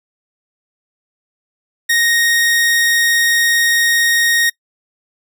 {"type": "tone", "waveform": "sawtooth", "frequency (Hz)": 1864.7, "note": "A#6", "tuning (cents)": 0, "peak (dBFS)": -8, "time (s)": [1.89, 4.5], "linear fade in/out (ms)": 10, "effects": ["noise-tail reverb RT60 0.1 s tail -24 dB re dry"]}